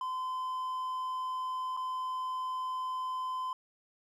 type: tone with dropouts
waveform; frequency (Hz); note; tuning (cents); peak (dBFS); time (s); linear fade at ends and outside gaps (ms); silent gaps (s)
triangle; 1025; C6; -36; -31; 0.01-3.53; 2; 1.767-1.772
effects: none